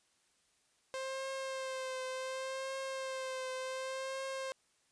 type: tone with vibrato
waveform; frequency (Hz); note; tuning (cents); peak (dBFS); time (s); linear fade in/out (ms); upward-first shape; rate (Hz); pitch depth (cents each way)
sawtooth; 526; C5; +9; -34; 0.94-4.52; 0; triangle; 0.68; 33
effects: white hiss -73 dBFS RMS until 4.91 s + resampled to 22050 Hz